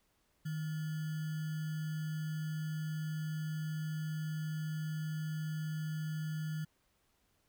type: tone with sample-and-hold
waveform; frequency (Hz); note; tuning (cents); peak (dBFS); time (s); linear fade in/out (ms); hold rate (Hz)
sine; 155.8; D#3; +3; -35; 0.45-6.65; 10; 1575
effects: pink hiss -75 dBFS RMS until 7.48 s